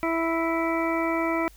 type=harmonic tone; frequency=329.6 Hz; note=E4; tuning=in tune; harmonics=1 / 2 / 3 / 4 / 6 / 7; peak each=-26 / -29 / -31 / -32 / -34 / -34 dBFS; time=0.03-1.48 s; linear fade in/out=0 ms; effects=added 50 Hz sine -49 dBFS peak until 1.56 s + white hiss -56 dBFS RMS until 1.56 s